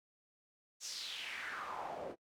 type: noise with band-pass filter sweep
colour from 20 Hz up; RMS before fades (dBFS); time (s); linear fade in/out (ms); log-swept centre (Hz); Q
pink; -44; 0.8-2.16; 50; 6400 to 440; 3.5
effects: noise-tail reverb RT60 0.1 s tail -24 dB re dry